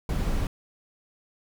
brown noise, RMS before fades -26 dBFS, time 0.09-0.47 s, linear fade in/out 2 ms, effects none

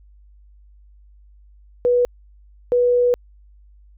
sine tone bursts at uneven times, 488.9 Hz, B4, 18 cents flat, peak -13 dBFS, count 2, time 1.85-2.05 / 2.72-3.14 s, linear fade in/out 0 ms, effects added 50 Hz sine -46 dBFS peak until 3.97 s

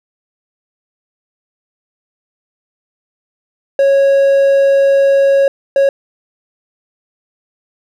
triangle tone bursts at uneven times, 551 Hz, C#5, 11 cents flat, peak -5 dBFS, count 2, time 3.79-5.48 / 5.76-5.89 s, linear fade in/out 2 ms, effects none

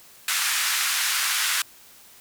pink band-pass noise, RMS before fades -24 dBFS, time 0.28-1.62 s, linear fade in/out 2 ms, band 1300 to 14000 Hz, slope 24 dB/octave, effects white hiss -50 dBFS RMS until 2.2 s

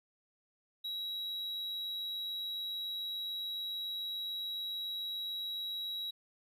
triangle tone, 3871 Hz, B7, 35 cents flat, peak -35 dBFS, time 0.84-6.11 s, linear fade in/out 10 ms, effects none

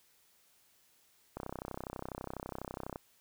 click train, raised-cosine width 1 ms, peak -25 dBFS, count 52, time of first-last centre 1.37-2.959 s, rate 32.1 Hz, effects white hiss -68 dBFS RMS until 3.2 s

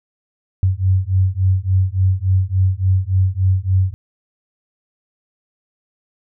sine beating tone pair, 92.5 / 96 Hz, F#2 / G2, 0 / -36 cents, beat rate 3.5 Hz, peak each -16 dBFS, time 0.63-3.94 s, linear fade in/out 0 ms, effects none

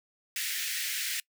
pink high-pass noise, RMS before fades -33 dBFS, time 0.36-1.2 s, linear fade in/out 2 ms, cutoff 1700 Hz, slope 48 dB/octave, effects noise-tail reverb RT60 0.1 s tail -23 dB re dry

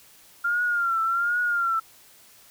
sine tone with vibrato, 1391 Hz, F6, 7 cents flat, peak -21 dBFS, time 0.44-1.8 s, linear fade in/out 10 ms, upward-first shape triangle, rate 1.3 Hz, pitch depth 87 cents each way, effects white hiss -53 dBFS RMS until 2.5 s

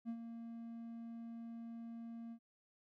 triangle tone with ADSR envelope, 230.8 Hz, A#3, 17 cents flat, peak -36 dBFS, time 0.05-2.39 s, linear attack 41 ms, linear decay 70 ms, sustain -8 dB, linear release 71 ms, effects none

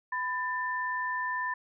sine tone pair together, 1000 / 1780.6 Hz, B5 / A6, +21 / +20 cents, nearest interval minor seventh, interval 999 cents, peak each -32 / -32 dBFS, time 0.12-1.54 s, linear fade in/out 5 ms, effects none

